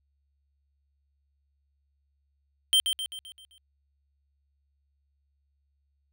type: tone with echo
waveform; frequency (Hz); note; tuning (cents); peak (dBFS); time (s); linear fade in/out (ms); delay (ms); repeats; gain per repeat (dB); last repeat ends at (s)
square; 3136; G7; 0; -19; 2.73-2.8; 0; 130; 6; -6; 3.58
effects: added 70 Hz sine -70 dBFS peak until 6.12 s